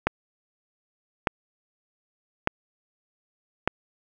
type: click train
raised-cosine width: 0.5 ms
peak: -5 dBFS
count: 4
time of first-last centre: 0.07-3.676 s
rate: 0.832 Hz
effects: none